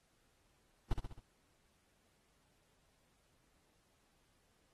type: noise with echo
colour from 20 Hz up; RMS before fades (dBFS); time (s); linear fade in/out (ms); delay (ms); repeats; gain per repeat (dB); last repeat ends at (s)
brown; -30; 0.91-0.93; 2; 66; 4; -5; 1.194
effects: pink hiss -75 dBFS RMS until 4.73 s + AAC 32 kbps